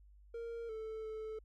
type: tone with pitch steps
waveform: triangle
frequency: 464.1 / 440.2 / 436.9 Hz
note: A#4 / A4 / A4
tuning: -8 / +1 / -12 cents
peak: -39 dBFS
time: 0.34-1.39 s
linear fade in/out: 5 ms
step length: 350 ms
effects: added 50 Hz sine -58 dBFS peak until 1.44 s